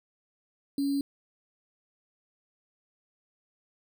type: tone with sample-and-hold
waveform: sine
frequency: 279.7 Hz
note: C#4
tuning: 16 cents sharp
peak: -25 dBFS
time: 0.78-1.01 s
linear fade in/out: 2 ms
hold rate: 4410 Hz
effects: none